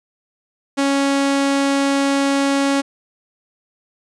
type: tone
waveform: sawtooth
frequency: 277.2 Hz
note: C#4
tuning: in tune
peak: -11 dBFS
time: 0.77-2.82 s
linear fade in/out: 20 ms
effects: resampled to 22050 Hz